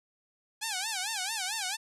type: tone with vibrato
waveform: 5% pulse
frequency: 815 Hz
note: G#5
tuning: 33 cents flat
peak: -19 dBFS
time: 0.61-1.77 s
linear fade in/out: 20 ms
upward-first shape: sine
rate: 4.5 Hz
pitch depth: 190 cents each way
effects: low-pass 11000 Hz 12 dB/octave